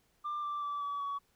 sine tone with pitch steps, 1190 / 1174.3 / 1158.8 / 1143.5 / 1128.4 Hz, D6 / D6 / D6 / D6 / C#6, +22 / -1 / -24 / -47 / +30 cents, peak -32 dBFS, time 0.24-1.19 s, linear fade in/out 20 ms, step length 190 ms, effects tanh soft clip ceiling -32 dBFS + pink hiss -72 dBFS RMS until 1.35 s

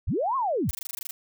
sine linear two-way sweep, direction up then down, 31.55 to 1108.7 to 31.55 Hz, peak -23 dBFS, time 0.07-0.71 s, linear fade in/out 10 ms, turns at 0.36 s
blue noise bursts, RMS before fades -34 dBFS, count 11, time 0.69-1.11 s, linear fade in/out 2 ms, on 20 ms, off 20 ms
effects none

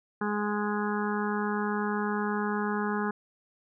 harmonic tone, 208.1 Hz, G#3, 4 cents sharp, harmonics 1 / 2 / 4 / 5 / 6 / 7 / 8, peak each -30 / -33 / -36 / -37 / -38 / -38 / -39 dBFS, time 0.21-3.11 s, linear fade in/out 5 ms, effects none

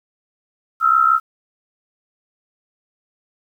sine tone pair together, 1293 / 1358.8 Hz, E6 / F6, -34 / -48 cents, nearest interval minor second, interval 86 cents, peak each -14 dBFS, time 0.8-1.2 s, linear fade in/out 50 ms, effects 8-bit

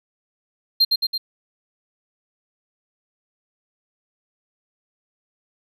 triangle tone with echo, 4186 Hz, C8, in tune, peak -11 dBFS, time 0.8-0.85 s, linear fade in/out 10 ms, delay 110 ms, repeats 3, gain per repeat -3 dB, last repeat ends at 1.18 s, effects none

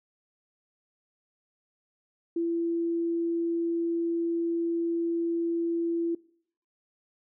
sine tone, 336.6 Hz, E4, 36 cents sharp, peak -25 dBFS, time 2.36-6.15 s, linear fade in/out 5 ms, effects noise-tail reverb RT60 0.6 s tail -22 dB re dry

